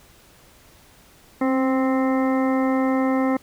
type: harmonic tone with a mistuned harmonic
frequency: 261.6 Hz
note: C4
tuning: in tune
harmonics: 1 / 2 / 3 / 4 / 5 / 7 / 8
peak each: -19 / -25 / -29 / -31 / -33 / -36 / -37 dBFS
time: 1.41-3.37 s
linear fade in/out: 5 ms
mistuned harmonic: 1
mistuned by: +25 cents
effects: pink hiss -52 dBFS RMS until 3.42 s